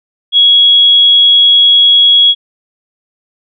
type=tone; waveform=sine; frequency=3330 Hz; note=G#7; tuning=4 cents sharp; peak=-3 dBFS; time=0.32-2.35 s; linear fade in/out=50 ms; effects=none